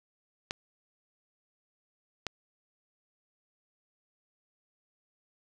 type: clicks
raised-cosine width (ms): 0.2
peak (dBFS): -15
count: 2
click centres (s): 0.509 / 2.267
effects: none